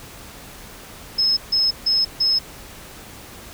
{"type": "tone bursts", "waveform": "sine", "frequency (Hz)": 5180, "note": "E8", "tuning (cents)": -31, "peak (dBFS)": -15, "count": 4, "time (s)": [1.18, 2.39], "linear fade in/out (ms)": 10, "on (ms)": 190, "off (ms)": 150, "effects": ["pink hiss -40 dBFS RMS until 3.53 s"]}